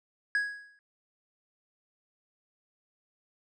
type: tone with exponential decay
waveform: triangle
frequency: 1661.2 Hz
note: G#6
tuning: in tune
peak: -21 dBFS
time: 0.35-0.79 s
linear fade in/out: 1 ms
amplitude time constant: 95 ms
effects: resampled to 22050 Hz